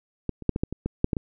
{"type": "clicks", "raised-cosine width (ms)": 3, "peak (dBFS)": [-13, -25, -7, -13, -10, -18, -14, -6, -11, -15], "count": 10, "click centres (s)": [0.293, 0.423, 0.493, 0.561, 0.635, 0.726, 0.86, 1.044, 1.132, 1.168], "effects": []}